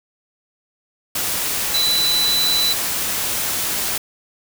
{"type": "tone in noise", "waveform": "sine", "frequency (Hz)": 3981, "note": "B7", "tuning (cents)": 13, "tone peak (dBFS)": -16, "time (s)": [1.74, 2.73], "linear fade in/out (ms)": 5, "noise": "white", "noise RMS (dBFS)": -22, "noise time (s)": [1.15, 3.98], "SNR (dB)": 3, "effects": []}